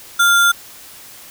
sine tone with sample-and-hold, 1396.9 Hz, F6, in tune, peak -9 dBFS, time 0.19-0.52 s, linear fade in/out 10 ms, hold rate 4900 Hz, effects white hiss -39 dBFS RMS until 1.3 s

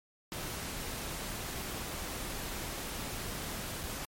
pink noise with dropouts, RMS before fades -39 dBFS, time 0.32-4.05 s, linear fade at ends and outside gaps 0 ms, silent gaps 3.832-3.836 s, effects MP3 64 kbps

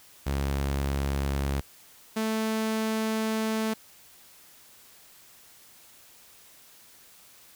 sawtooth tone pair in turn, 69.3 / 220 Hz, C#2 / A3, 0 / 0 cents, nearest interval octave + minor sixth, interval 2000 cents, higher second, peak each -22 dBFS, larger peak neither, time 0.26-1.61 / 2.16-3.74 s, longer second, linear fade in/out 10 ms, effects white hiss -54 dBFS RMS until 7.55 s

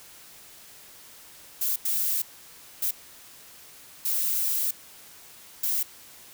violet noise bursts at uneven times, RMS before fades -26 dBFS, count 5, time 1.61-1.76 / 1.85-2.22 / 2.82-2.91 / 4.05-4.71 / 5.63-5.83 s, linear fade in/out 5 ms, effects white hiss -49 dBFS RMS until 6.33 s

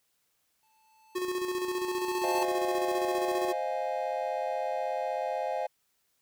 square tone with exponential growth, 878 Hz, A5, 4 cents flat, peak -29 dBFS, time 0.63-2.43 s, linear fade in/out 0 ms, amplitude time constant 390 ms
square tone with tremolo, 363.7 Hz, F#4, 30 cents flat, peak -29 dBFS, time 1.15-3.53 s, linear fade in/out 10 ms, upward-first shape square, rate 15 Hz, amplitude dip 45%
triangle chord, F minor seventh, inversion second, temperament equal, 523.3 / 622.3 / 698.5 / 830.6 Hz, C5 / Eb5 / F5 / Ab5, 0 / 0 / 0 / 0 cents, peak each -33 dBFS, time 2.23-5.67 s, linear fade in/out 10 ms
effects white hiss -74 dBFS RMS until 6.21 s

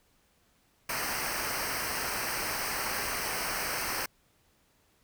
pink noise with comb filter, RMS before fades -33 dBFS, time 0.89-4.06 s, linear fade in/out 5 ms, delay 0.28 ms, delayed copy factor -0.8, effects pink hiss -68 dBFS RMS until 5.03 s

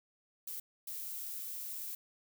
violet noise bursts at uneven times, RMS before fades -42 dBFS, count 2, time 0.47-0.6 / 0.87-1.95 s, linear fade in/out 5 ms, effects none

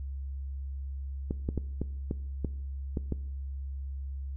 clicks, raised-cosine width 3 ms, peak -18 dBFS, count 8, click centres 1.309 / 1.489 / 1.577 / 1.816 / 2.111 / 2.447 / 2.972 / 3.123 s, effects noise-tail reverb RT60 0.7 s tail -19 dB re dry + added 68 Hz sine -34 dBFS peak until 4.36 s

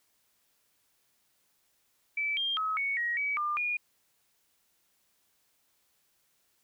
sine tone with pitch steps, 2312 / 3202 / 1280 / 2223 / 1894 / 2277 / 1200 / 2438 Hz, D7 / G7 / D#6 / C#7 / A#6 / C#7 / D6 / D#7, -28 / +36 / +49 / +4 / +27 / +46 / +37 / -36 cents, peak -28 dBFS, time 2.17-3.77 s, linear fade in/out 5 ms, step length 200 ms, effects white hiss -72 dBFS RMS until 6.63 s

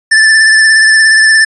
square tone with vibrato, 1760 Hz, A6, in tune, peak -4 dBFS, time 0.11-1.45 s, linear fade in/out 10 ms, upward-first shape sine, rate 17 Hz, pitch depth 25 cents each way, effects resampled to 24000 Hz

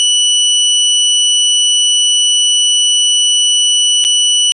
sawtooth tone with dropouts, 2960 Hz, F#7, in tune, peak -5 dBFS, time 0-4.52 s, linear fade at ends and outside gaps 0 ms, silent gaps 4.041-4.049 s, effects resampled to 24000 Hz

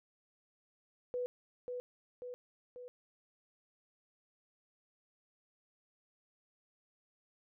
sine tone with echo, 494.2 Hz, B4, 1 cent sharp, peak -34 dBFS, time 1.14-1.26 s, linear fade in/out 0 ms, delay 540 ms, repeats 3, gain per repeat -4 dB, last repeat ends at 2.88 s, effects none

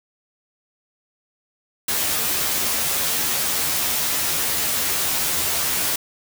white noise with comb filter, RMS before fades -22 dBFS, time 1.88-5.96 s, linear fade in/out 5 ms, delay 13 ms, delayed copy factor +0.75, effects none

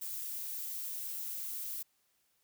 violet noise, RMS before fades -40 dBFS, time 0.01-1.83 s, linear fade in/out 10 ms, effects white hiss -75 dBFS RMS until 2.43 s

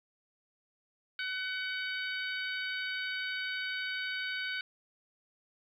harmonic tone, 752 Hz, F#5, 28 cents sharp, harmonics 2 / 3 / 4 / 5 / 6, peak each -36 / -40 / -42 / -44 / -46 dBFS, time 1.19-4.61 s, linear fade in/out 2 ms, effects 11-bit

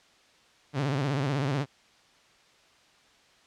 sawtooth tone with vibrato, 138.59 Hz, C#3, in tune, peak -22 dBFS, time 0.73-1.66 s, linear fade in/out 50 ms, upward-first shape sine, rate 16 Hz, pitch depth 130 cents each way, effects white hiss -60 dBFS RMS until 3.46 s + low-pass 5000 Hz 12 dB/octave

